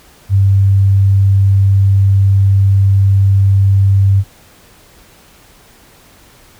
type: tone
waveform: sine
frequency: 98 Hz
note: G2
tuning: in tune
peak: -6 dBFS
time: 0.29-4.24 s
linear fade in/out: 50 ms
effects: pink hiss -44 dBFS RMS until 6.59 s